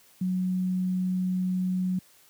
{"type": "tone", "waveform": "sine", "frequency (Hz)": 184.1, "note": "F#3", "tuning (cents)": -8, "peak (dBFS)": -24, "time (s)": [0.21, 1.99], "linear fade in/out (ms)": 5, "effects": ["white hiss -58 dBFS RMS until 2.29 s", "high-pass 80 Hz 12 dB/octave"]}